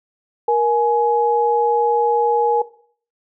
sine tone pair together, 471.1 / 840 Hz, A#4 / G#5, +18 / +19 cents, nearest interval minor seventh, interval 1001 cents, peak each -16 dBFS, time 0.48-2.62 s, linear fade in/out 5 ms, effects noise-tail reverb RT60 0.5 s tail -17 dB re dry

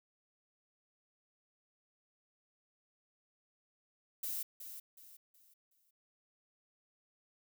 violet noise with echo, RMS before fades -39 dBFS, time 4.23-4.43 s, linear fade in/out 5 ms, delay 370 ms, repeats 4, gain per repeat -9 dB, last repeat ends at 5.91 s, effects none

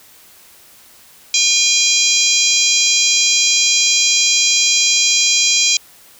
harmonic tone, 807 Hz, G#5, 50 cents flat, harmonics 3 / 4 / 5 / 6 / 7 / 8 / 9, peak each -19 / -19 / -19 / -19 / -19 / -19 / -19 dBFS, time 1.34-5.77 s, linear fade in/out 2 ms, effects white hiss -45 dBFS RMS until 6.19 s

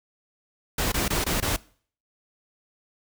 pink noise bursts, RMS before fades -25 dBFS, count 5, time 0.78-1.564 s, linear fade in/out 5 ms, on 140 ms, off 21 ms, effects noise-tail reverb RT60 0.5 s tail -22 dB re dry

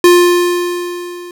square tone with level ramp, 352.1 Hz, F4, 14 cents sharp, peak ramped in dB -3 to -28 dBFS, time 0.04-1.31 s, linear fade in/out 2 ms, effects none

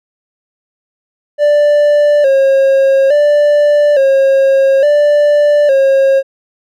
triangle tone with vibrato, 564 Hz, C#5, 30 cents sharp, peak -4 dBFS, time 1.38-6.23 s, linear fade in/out 50 ms, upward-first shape square, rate 0.58 Hz, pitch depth 72 cents each way, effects none

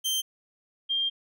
sawtooth / sine tone pair in turn, 3136 / 3195 Hz, G7 / G7, 0 / +32 cents, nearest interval unison, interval 32 cents, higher second, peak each -22 / -24 dBFS, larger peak first, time 0.04-0.22 / 0.89-1.1 s, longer second, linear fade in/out 20 ms, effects none

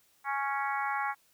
harmonic tone, 277.2 Hz, C#4, in tune, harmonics 3 / 4 / 5 / 6 / 7 / 8, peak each -33 / -35 / -37 / -39 / -40 / -41 dBFS, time 0.24-1.15 s, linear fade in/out 50 ms, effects white hiss -67 dBFS RMS until 1.33 s

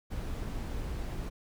brown noise, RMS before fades -36 dBFS, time 0.1-1.3 s, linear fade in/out 20 ms, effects none

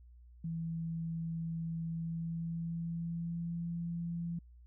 sine tone with pitch glide, 164.81 to 169.74 Hz, E3 to F3, 0 to -49 cents, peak -35 dBFS, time 0.44-4.39 s, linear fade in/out 5 ms, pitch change +51 cents, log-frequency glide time 1.88-3.68 s, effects added 60 Hz sine -54 dBFS peak until 4.66 s

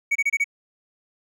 triangle tone bursts, 2245 Hz, C#7, 21 cents sharp, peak -16 dBFS, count 5, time 0.11-0.443 s, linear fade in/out 10 ms, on 45 ms, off 27 ms, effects none

